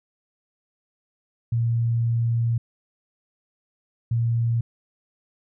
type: tone pair in turn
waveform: sine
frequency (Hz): 116.54 / 116.54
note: A#2 / A#2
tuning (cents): 0 / 0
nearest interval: unison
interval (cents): 0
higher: neither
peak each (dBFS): -19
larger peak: neither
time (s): 1.52-2.58 / 4.11-4.61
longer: first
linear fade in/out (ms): 5
effects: none